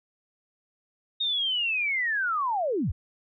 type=linear sweep; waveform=sine; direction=down; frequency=3729 to 46.25 Hz; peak=-24 dBFS; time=1.2-2.92 s; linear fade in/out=10 ms; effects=none